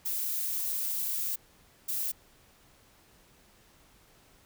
violet noise bursts at uneven times, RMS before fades -32 dBFS, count 2, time 0.05-1.36 / 1.88-2.12 s, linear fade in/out 10 ms, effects pink hiss -61 dBFS RMS until 4.45 s

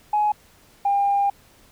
sine tone pair in turn, 840 / 801.9 Hz, G#5 / G5, +19 / +39 cents, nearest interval minor second, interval 80 cents, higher first, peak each -16 dBFS, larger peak neither, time 0.13-0.32 / 0.85-1.3 s, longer second, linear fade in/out 5 ms, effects tanh soft clip ceiling -12 dBFS + pink hiss -54 dBFS RMS until 1.71 s

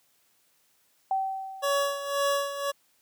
sine tone with exponential decay, 770 Hz, G5, 31 cents flat, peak -22 dBFS, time 1.11-2.22 s, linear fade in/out 2 ms, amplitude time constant 240 ms
25% pulse tone with tremolo, 563 Hz, C#5, 27 cents sharp, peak -19 dBFS, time 1.62-2.72 s, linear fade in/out 20 ms, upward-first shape sine, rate 1.9 Hz, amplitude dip 70%
effects white hiss -67 dBFS RMS until 3.01 s + high-pass 100 Hz 12 dB/octave

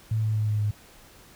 sine tone with pitch steps, 110 / 108.67 / 107.36 / 106.07 / 104.79 Hz, A2 / A2 / A2 / G#2 / G#2, 0 / -21 / -42 / +37 / +16 cents, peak -22 dBFS, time 0.11-0.71 s, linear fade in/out 5 ms, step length 120 ms, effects pink hiss -52 dBFS RMS until 1.35 s

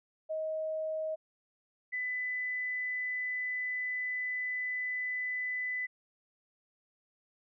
sine tone pair in turn, 630 / 2000 Hz, D#5 / B6, +21 / +21 cents, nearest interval octave + minor sixth, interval 2000 cents, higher second, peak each -32 / -32 dBFS, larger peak neither, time 0.29-1.16 / 1.92-5.87 s, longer second, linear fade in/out 20 ms, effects none

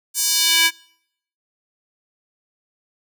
square tone with high-pass filter sweep, 329.6 Hz, E4, in tune, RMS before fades -17 dBFS, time 0.14-0.71 s, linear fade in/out 50 ms, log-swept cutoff 7800 to 2000 Hz, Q 1.4, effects noise-tail reverb RT60 0.7 s tail -25 dB re dry

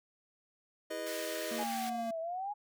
square chord, E major seventh, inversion none, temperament just, 329.6 / 412 / 494.4 / 618.1 Hz, E4 / G#4 / B4 / D#5, 0 / -14 / +2 / -12 cents, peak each -45 / -46 / -45 / -40 dBFS, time 0.9-1.64 s, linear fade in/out 10 ms
pink high-pass noise, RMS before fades -44 dBFS, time 1.06-1.9 s, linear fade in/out 10 ms, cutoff 1500 Hz, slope 24 dB/octave
square tone, 229.8 Hz, A#3, 25 cents flat, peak -40 dBFS, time 1.51-2.11 s, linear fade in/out 5 ms
sine exponential two-way sweep, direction down then up, 843 to 645 to 843 Hz, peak -35 dBFS, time 1.58-2.54 s, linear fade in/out 20 ms, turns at 2.2 s
effects none

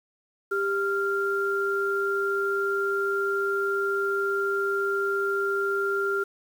sine tone pair together, 395.7 / 1389.9 Hz, G4 / F6, +16 / -9 cents, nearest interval octave + minor seventh, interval 2175 cents, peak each -26 dBFS, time 0.51-6.24 s, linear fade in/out 10 ms, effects 8-bit

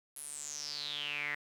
sawtooth tone with band-pass filter sweep, 146.6 Hz, D3, 3 cents flat, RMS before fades -40 dBFS, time 0.16-1.35 s, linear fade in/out 5 ms, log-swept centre 11000 to 1900 Hz, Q 8.9, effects 11-bit

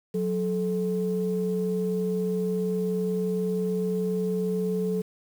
sine tone pair together, 182.68 / 434.5 Hz, F#3 / A4, -22 / -22 cents, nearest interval octave + minor third, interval 1500 cents, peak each -26 dBFS, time 0.14-5.02 s, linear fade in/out 10 ms, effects tanh soft clip ceiling -17 dBFS + 8-bit

